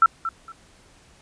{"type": "tone with echo", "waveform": "sine", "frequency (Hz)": 1338, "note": "E6", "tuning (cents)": 25, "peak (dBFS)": -10, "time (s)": [0.02, 0.06], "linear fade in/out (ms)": 2, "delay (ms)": 230, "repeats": 2, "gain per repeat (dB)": -13, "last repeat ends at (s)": 0.52, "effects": ["pink hiss -54 dBFS RMS until 1.21 s", "resampled to 22050 Hz"]}